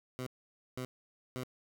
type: tone bursts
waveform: 15% pulse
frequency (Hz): 127.4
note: C3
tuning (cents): -46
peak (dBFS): -31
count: 3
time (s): 0.19-1.435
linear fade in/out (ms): 0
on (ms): 75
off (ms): 510
effects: none